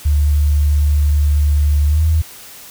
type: tone with pitch glide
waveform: sine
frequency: 73.42 to 79.6 Hz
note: D2 to D#2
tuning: 0 to +40 cents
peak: -10 dBFS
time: 0.05-2.22 s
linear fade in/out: 10 ms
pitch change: +140 cents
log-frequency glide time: 1.88-2.03 s
effects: white hiss -37 dBFS RMS until 2.7 s